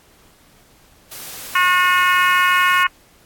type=noise; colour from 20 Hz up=white; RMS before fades=-33 dBFS; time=1.11-2.84 s; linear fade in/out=10 ms
type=harmonic tone; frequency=361.8 Hz; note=F#4; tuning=39 cents flat; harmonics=3 / 4 / 5 / 6 / 7 / 8; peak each=-16 / -18 / -20 / -22 / -23 / -24 dBFS; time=1.55-2.87 s; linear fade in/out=5 ms
effects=pink hiss -52 dBFS RMS until 3.25 s + AAC 64 kbps